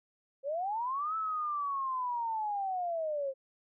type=linear two-way sweep; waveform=sine; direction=up then down; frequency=525 to 1318.5 to 525 Hz; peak=-31 dBFS; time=0.43-3.34 s; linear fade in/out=50 ms; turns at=1.16 s; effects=none